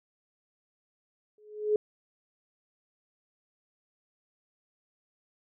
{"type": "tone with exponential growth", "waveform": "sine", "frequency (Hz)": 423, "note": "G#4", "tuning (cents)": 32, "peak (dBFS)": -19, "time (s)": [1.38, 1.76], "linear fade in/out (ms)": 2, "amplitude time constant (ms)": 82, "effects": []}